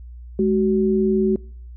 sine tone pair together, 210.7 / 376.5 Hz, G#3 / F#4, +25 / +30 cents, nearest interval minor seventh, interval 1005 cents, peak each -18 dBFS, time 0.39-1.36 s, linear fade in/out 2 ms, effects noise-tail reverb RT60 0.6 s tail -26 dB re dry + added 60 Hz sine -35 dBFS peak until 1.76 s

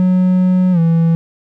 triangle tone with pitch glide, 183.6 to 165.47 Hz, F#3 to E3, -13 to +7 cents, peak -7 dBFS, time 0-1.15 s, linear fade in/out 0 ms, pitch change -180 cents, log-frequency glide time 0.72-0.79 s, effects none

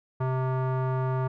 square tone with low-pass filter, 129.9 Hz, C3, 12 cents flat, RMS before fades -27 dBFS, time 0.2-1.28 s, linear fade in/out 10 ms, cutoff 1100 Hz, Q 2.1, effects none

